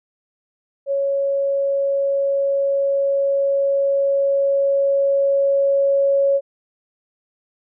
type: tone with level ramp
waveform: sine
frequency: 554.4 Hz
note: C#5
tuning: in tune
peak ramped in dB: -17 to -13 dBFS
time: 0.86-6.41 s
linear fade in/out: 50 ms
effects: none